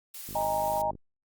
blue noise, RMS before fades -41 dBFS, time 0.14-0.82 s, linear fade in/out 5 ms
click train, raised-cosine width 3 ms, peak -31 dBFS, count 35, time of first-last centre 0.29-0.953 s, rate 51.3 Hz
sine chord, D# suspended fourth, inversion none, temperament equal with one note detuned, 622.3 / 814.9 / 932.3 Hz, D#5 / G#5 / A#5, 0 / -33 / 0 cents, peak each -30 dBFS, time 0.35-0.91 s, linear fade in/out 5 ms
effects Opus 48 kbps

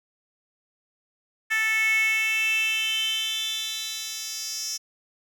10% pulse tone with high-pass filter sweep, 440 Hz, A4, in tune, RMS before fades -26 dBFS, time 1.5-4.78 s, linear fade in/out 20 ms, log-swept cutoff 1900 to 5300 Hz, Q 7.4, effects none

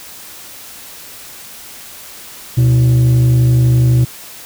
sine tone with frequency modulation, 124 Hz, B2, 7 cents sharp, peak -5 dBFS, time 2.57-4.05 s, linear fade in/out 10 ms, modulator 196 Hz, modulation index 0.31, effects tanh soft clip ceiling -6 dBFS + white hiss -34 dBFS RMS until 4.45 s

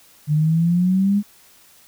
sine exponential sweep, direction up, 147.5 to 207.7 Hz, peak -14 dBFS, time 0.27-1.23 s, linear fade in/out 50 ms, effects white hiss -51 dBFS RMS until 1.87 s

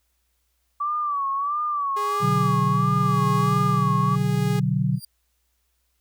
sine tone with vibrato, 1150 Hz, D6, 37 cents flat, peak -22 dBFS, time 0.8-4.16 s, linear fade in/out 10 ms, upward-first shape sine, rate 1.5 Hz, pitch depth 89 cents each way
sawtooth tone with tremolo, 412.7 Hz, G#4, 11 cents flat, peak -24 dBFS, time 1.96-4.6 s, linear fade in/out 10 ms, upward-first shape sine, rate 0.86 Hz, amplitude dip 55%
sine chord, B minor, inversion none, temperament equal, 123.47 / 146.83 / 185 Hz, B2 / D3 / F#3, 0 / 0 / 0 cents, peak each -24 / -23 / -24 dBFS, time 2.2-5 s, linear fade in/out 50 ms
15% pulse tone with exponential growth, 4772 Hz, D8, 27 cents sharp, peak -27 dBFS, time 4.92-5.05 s, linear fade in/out 5 ms, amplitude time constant 28 ms
effects added 60 Hz sine -70 dBFS peak until 6 s + white hiss -72 dBFS RMS until 6 s

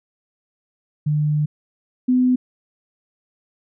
sine tone pair in turn, 150 / 252.3 Hz, D3 / B3, +37 / +37 cents, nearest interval major sixth, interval 900 cents, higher second, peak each -16 / -13 dBFS, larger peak second, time 1.06-1.46 / 2.08-2.36 s, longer first, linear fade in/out 10 ms, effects none

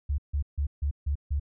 sine tone bursts, 71.6 Hz, D2, 43 cents flat, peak -24 dBFS, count 6, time 0.09-1.398 s, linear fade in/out 10 ms, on 93 ms, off 150 ms, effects none

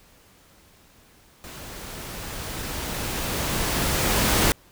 pink noise with level ramp, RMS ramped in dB -40 to -19 dBFS, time 1.44-4.52 s, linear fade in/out 0 ms, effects pink hiss -55 dBFS RMS until 4.71 s

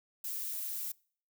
violet noise, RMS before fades -38 dBFS, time 0.24-0.92 s, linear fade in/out 5 ms, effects noise-tail reverb RT60 0.5 s tail -25 dB re dry

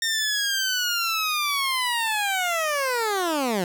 15% pulse linear sweep, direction down, 1832 to 170.4 Hz, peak -16 dBFS, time 0.02-3.64 s, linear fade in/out 2 ms, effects none

